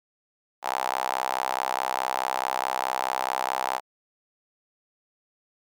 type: tone with high-pass filter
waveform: sawtooth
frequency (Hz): 64.7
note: C2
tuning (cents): -19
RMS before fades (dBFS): -28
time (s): 0.62-3.81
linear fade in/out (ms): 50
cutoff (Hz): 830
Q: 4.3
effects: none